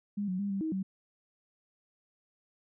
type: tone with pitch steps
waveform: sine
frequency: 204 / 184.2 / 201.3 / 195.9 / 317.5 / 191 Hz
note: G#3 / F#3 / G3 / G3 / D#4 / G3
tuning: -31 / -7 / +46 / -1 / +35 / -45 cents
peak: -30 dBFS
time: 0.17-0.83 s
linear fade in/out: 10 ms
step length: 110 ms
effects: none

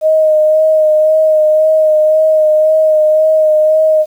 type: tone with vibrato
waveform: sine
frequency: 622.3 Hz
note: D#5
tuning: in tune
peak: -6 dBFS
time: 0.01-4.06 s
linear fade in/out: 50 ms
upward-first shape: sine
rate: 1.9 Hz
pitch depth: 20 cents each way
effects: 7-bit

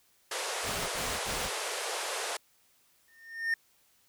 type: band-pass noise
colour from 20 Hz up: pink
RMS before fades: -35 dBFS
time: 0.31-2.37 s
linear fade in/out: 5 ms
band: 410 to 11000 Hz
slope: 48 dB/octave
type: noise bursts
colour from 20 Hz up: pink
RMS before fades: -38 dBFS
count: 3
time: 0.63-1.502 s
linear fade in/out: 50 ms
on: 260 ms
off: 46 ms
type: tone with exponential growth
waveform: triangle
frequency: 1824 Hz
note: A#6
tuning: 38 cents flat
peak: -22 dBFS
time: 3.08-3.54 s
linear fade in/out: 2 ms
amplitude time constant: 99 ms
effects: white hiss -67 dBFS RMS until 4.08 s

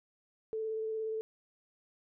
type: tone with vibrato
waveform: sine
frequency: 440 Hz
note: A4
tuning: in tune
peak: -33 dBFS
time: 0.53-1.21 s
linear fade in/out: 0 ms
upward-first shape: square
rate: 17 Hz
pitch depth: 10 cents each way
effects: none

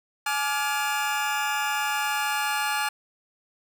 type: chord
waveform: 25% pulse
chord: D diminished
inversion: second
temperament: just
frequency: 845.8 / 1174.7 / 1409.6 Hz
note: Ab5 / D6 / F6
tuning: +31 / 0 / +16 cents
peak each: -23 / -28 / -26 dBFS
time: 0.26-2.89 s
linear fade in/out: 5 ms
effects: none

